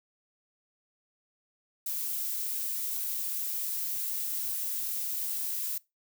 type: noise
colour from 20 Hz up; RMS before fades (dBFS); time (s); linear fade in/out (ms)
violet; -33; 1.86-5.78; 5
effects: noise-tail reverb RT60 0.2 s tail -21 dB re dry